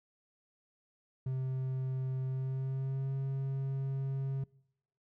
triangle tone with pitch glide, 130.81 to 135.34 Hz, C3 to C#3, 0 to -41 cents, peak -30 dBFS, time 1.26-4.44 s, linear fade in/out 5 ms, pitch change +59 cents, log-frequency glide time 2.25-3.13 s, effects noise-tail reverb RT60 0.8 s tail -24 dB re dry

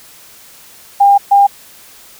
sine tone bursts at uneven times, 802 Hz, G5, 39 cents sharp, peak -4 dBFS, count 2, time 1-1.18 / 1.31-1.47 s, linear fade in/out 10 ms, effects white hiss -40 dBFS RMS until 2.19 s

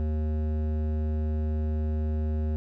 sine tone with hard clipping, 77 Hz, D#2, 17 cents flat, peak -27 dBFS, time 0-2.56 s, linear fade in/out 0 ms, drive 13 dB, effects none

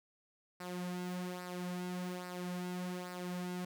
sawtooth tone with flanger, 179.8 Hz, F#3, 49 cents flat, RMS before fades -41 dBFS, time 0.6-3.65 s, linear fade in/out 5 ms, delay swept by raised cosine 0.3 to 3.9 ms, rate 1.2 Hz, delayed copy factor -0.6, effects none

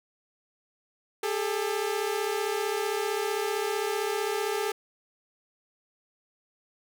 sawtooth tone pair together, 401.8 / 437.3 Hz, G4 / A4, +43 / -11 cents, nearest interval minor second, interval 146 cents, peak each -26 dBFS, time 1.23-4.72 s, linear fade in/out 5 ms, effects none

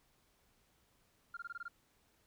sine tone bursts, 1396.9 Hz, F6, in tune, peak -40 dBFS, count 7, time 1.34-1.682 s, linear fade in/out 5 ms, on 30 ms, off 22 ms, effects tanh soft clip ceiling -38 dBFS + pink hiss -73 dBFS RMS until 2.26 s

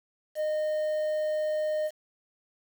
triangle tone with quantisation, 614 Hz, D#5, 23 cents flat, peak -24 dBFS, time 0.35-1.91 s, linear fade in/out 50 ms, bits 8, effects none

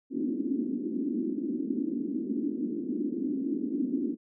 white band-pass noise, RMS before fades -31 dBFS, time 0.1-4.17 s, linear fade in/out 50 ms, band 230 to 320 Hz, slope 48 dB/octave, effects none

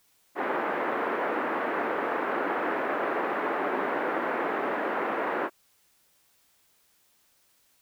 pink band-pass noise, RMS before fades -29 dBFS, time 0.35-5.5 s, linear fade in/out 50 ms, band 300 to 1800 Hz, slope 24 dB/octave, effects white hiss -66 dBFS RMS until 7.81 s

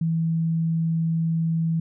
sine tone, 163.7 Hz, E3, 12 cents flat, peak -20 dBFS, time 0.01-1.8 s, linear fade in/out 5 ms, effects none

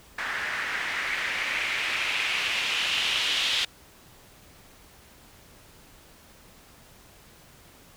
blue noise with low-pass filter sweep, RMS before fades -28 dBFS, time 0.18-3.65 s, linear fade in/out 5 ms, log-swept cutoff 1700 to 3300 Hz, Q 2.9, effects pink hiss -53 dBFS RMS until 7.96 s

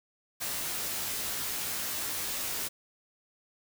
white noise with comb filter, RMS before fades -34 dBFS, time 0.4-2.69 s, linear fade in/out 20 ms, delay 17 ms, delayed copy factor -0.85, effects none

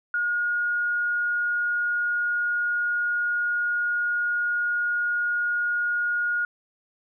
sine tone, 1435 Hz, F6, 47 cents sharp, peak -22 dBFS, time 0.14-6.45 s, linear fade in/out 2 ms, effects none

